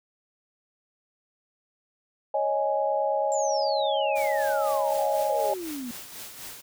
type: chord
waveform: sine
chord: C# suspended second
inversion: none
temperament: just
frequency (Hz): 554.4 / 623.7 / 831.5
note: C#5 / D#5 / G#5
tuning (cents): 0 / +4 / +2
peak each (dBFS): -27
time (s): 2.34-5.54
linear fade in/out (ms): 5
type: exponential sweep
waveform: sine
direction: down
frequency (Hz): 7459 to 233.1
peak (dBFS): -32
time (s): 3.32-5.91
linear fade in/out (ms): 0
type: noise with tremolo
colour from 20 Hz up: white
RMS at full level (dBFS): -39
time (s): 4.15-6.62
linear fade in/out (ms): 20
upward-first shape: sine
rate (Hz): 4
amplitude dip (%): 50
effects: none